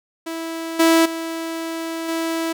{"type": "tone with level steps", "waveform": "sawtooth", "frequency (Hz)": 328, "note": "E4", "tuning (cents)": -9, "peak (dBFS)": [-22, -8, -21, -17], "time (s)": [0.26, 2.53], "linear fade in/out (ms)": 10, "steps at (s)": [0.79, 1.05, 2.08], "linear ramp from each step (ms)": 10, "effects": []}